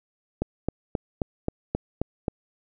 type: click train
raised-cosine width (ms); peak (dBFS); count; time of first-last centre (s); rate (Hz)
2; -11; 8; 0.42-2.282; 3.76
effects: none